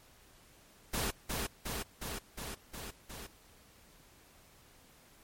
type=noise with echo; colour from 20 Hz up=pink; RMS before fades=-34 dBFS; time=0.93-1.11 s; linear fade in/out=10 ms; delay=360 ms; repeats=6; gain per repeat=-2 dB; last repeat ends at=3.27 s; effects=pink hiss -61 dBFS RMS until 5.23 s + MP3 64 kbps